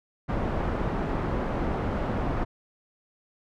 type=low-pass noise; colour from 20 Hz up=pink; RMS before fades=-28 dBFS; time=0.28-2.45 s; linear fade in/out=20 ms; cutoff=1100 Hz; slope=12 dB/octave; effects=none